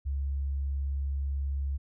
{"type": "tone", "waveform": "sine", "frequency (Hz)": 69.2, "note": "C#2", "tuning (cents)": -2, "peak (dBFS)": -28, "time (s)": [0.05, 1.78], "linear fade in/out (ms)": 20, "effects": []}